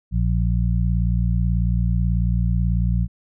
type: harmonic tone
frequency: 58.27 Hz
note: A#1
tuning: in tune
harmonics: 1 / 2 / 3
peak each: -19 / -22 / -24 dBFS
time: 0.11-3.08 s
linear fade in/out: 50 ms
effects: none